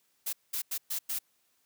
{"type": "noise bursts at uneven times", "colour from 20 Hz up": "blue", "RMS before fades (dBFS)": -33, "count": 5, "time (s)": [[0.26, 0.33], [0.53, 0.62], [0.71, 0.78], [0.9, 0.99], [1.09, 1.19]], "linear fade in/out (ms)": 10, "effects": ["white hiss -72 dBFS RMS until 1.65 s", "high-pass 80 Hz 12 dB/octave"]}